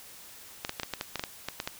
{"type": "clicks", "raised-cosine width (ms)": 0.2, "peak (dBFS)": -14, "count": 12, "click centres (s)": [0.649, 0.694, 0.798, 0.833, 0.937, 1.011, 1.157, 1.195, 1.238, 1.486, 1.601, 1.675], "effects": ["white hiss -49 dBFS RMS until 1.79 s"]}